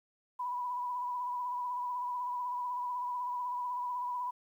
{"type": "tone with vibrato", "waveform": "sine", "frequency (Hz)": 985, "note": "B5", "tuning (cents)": -5, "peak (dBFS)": -33, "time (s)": [0.39, 4.31], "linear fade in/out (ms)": 10, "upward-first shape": "sine", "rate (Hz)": 16, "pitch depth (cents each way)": 33, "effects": ["11-bit"]}